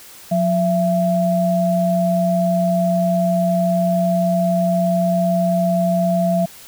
sine tone pair together, 178.9 / 670.6 Hz, F3 / E5, +42 / +30 cents, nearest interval octave + major seventh, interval 2288 cents, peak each -17 dBFS, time 0.31-6.46 s, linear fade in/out 10 ms, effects white hiss -41 dBFS RMS until 6.67 s

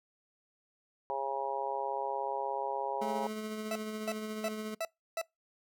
harmonic tone, 136.7 Hz, C#3, 24 cents flat, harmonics 3 / 4 / 5 / 6 / 7, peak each -41 / -38 / -42 / -37 / -37 dBFS, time 1.1-3.27 s, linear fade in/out 0 ms
25% pulse tone with tremolo, 215.7 Hz, A3, 34 cents flat, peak -32 dBFS, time 3.01-4.75 s, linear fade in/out 10 ms, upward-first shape sine, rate 14 Hz, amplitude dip 30%
40% pulse tone bursts, 659.3 Hz, E5, in tune, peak -31 dBFS, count 5, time 3.71-5.215 s, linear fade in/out 2 ms, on 45 ms, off 320 ms
effects noise-tail reverb RT60 0.2 s tail -25 dB re dry

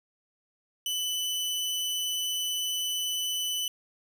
sawtooth tone with amplitude modulation, 2997 Hz, F#7, 22 cents sharp, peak -24 dBFS, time 0.86-3.68 s, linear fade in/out 2 ms, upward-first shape sine, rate 175 Hz, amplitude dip 25%, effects none

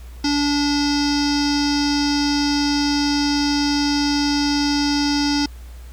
square tone with low-pass filter, 288.9 Hz, D4, 28 cents flat, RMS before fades -19 dBFS, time 0.24-5.46 s, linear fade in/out 5 ms, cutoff 5200 Hz, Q 8.4, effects added 60 Hz sine -34 dBFS peak until 5.92 s + pink hiss -49 dBFS RMS until 5.92 s

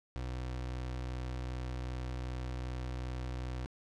30% pulse tone, 62.6 Hz, B1, 24 cents sharp, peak -34 dBFS, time 0.16-3.66 s, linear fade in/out 0 ms, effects low-pass 6000 Hz 12 dB/octave

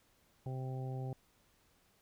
harmonic tone, 130.4 Hz, C3, 5 cents flat, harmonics 1 / 2 / 3 / 4 / 5 / 6, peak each -38 / -51 / -49 / -52 / -56 / -51 dBFS, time 0.46-1.13 s, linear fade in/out 2 ms, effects pink hiss -71 dBFS RMS until 2.01 s

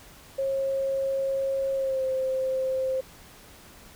sine tone with pitch glide, 541 to 524.1 Hz, C#5 to C5, -42 to +3 cents, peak -24 dBFS, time 0.38-3.01 s, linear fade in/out 10 ms, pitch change -55 cents, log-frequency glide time 1.75-2.05 s, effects pink hiss -50 dBFS RMS until 3.95 s

